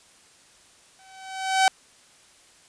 sawtooth tone with exponential growth, 763 Hz, G5, 47 cents flat, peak -10 dBFS, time 0.99-1.68 s, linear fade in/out 1 ms, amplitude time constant 150 ms, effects white hiss -55 dBFS RMS until 2.68 s + resampled to 22050 Hz

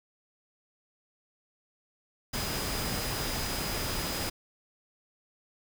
sine tone in noise, 4968 Hz, D#8, 3 cents flat, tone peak -40 dBFS, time 2.33-4.3 s, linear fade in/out 10 ms, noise pink, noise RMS -33 dBFS, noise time 2.33-4.3 s, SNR -10 dB, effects none

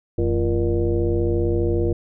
sine tone with frequency modulation, 218 Hz, A3, 16 cents flat, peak -17 dBFS, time 0.18-1.93 s, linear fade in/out 5 ms, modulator 127 Hz, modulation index 2.1, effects none

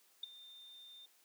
sine tone with ADSR envelope, 3613 Hz, A7, 45 cents sharp, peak -35 dBFS, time 0.23-1.06 s, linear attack 6 ms, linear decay 10 ms, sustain -18 dB, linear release 8 ms, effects white hiss -69 dBFS RMS until 1.24 s + high-pass 300 Hz 12 dB/octave

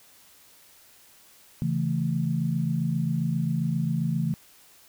sine chord, A major, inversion first, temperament just, 137.5 / 165 / 220 Hz, C#3 / E3 / A3, -14 / +2 / 0 cents, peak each -28 / -26 / -30 dBFS, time 1.62-4.34 s, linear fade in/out 0 ms, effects white hiss -55 dBFS RMS until 4.88 s

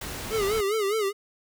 pink noise, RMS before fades -35 dBFS, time 0.01-0.61 s, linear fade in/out 5 ms
square tone with vibrato, 416.8 Hz, G#4, 6 cents sharp, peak -24 dBFS, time 0.3-1.13 s, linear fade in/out 50 ms, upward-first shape sine, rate 4.9 Hz, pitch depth 120 cents each way
effects none

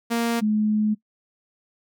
sawtooth / sine tone pair in turn, 233.1 / 213.1 Hz, A#3 / G#3, 0 / +45 cents, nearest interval major second, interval 155 cents, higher first, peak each -17 / -18 dBFS, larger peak first, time 0.1-0.41 / 0.41-0.95 s, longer second, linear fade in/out 20 ms, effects noise-tail reverb RT60 0.1 s tail -21 dB re dry

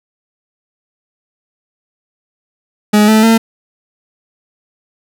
40% pulse tone with pitch steps, 210 / 218.1 / 225.9 Hz, G#3 / A3 / A3, +19 / -15 / +46 cents, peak -5 dBFS, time 2.93-3.38 s, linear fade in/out 10 ms, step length 150 ms, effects none

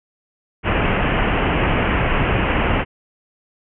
pink low-pass noise, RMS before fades -18 dBFS, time 0.63-2.85 s, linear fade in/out 50 ms, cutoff 3000 Hz, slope 96 dB/octave, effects none

